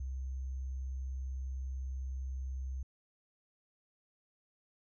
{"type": "tone with sample-and-hold", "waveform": "sine", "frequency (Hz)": 65.41, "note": "C2", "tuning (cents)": 0, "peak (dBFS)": -36, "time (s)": [0, 2.83], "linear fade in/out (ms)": 5, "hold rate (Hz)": 6300, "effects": ["resampled to 22050 Hz"]}